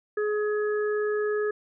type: harmonic tone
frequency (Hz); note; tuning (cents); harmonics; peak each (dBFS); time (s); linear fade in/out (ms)
421.1; G#4; +24; 1 / 3 / 4; -24 / -37 / -35; 0.17-1.51; 5
effects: none